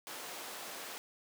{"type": "high-pass noise", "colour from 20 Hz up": "pink", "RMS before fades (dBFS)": -45, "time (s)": [0.07, 0.98], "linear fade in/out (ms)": 0, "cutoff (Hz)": 450, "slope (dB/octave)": 12, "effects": []}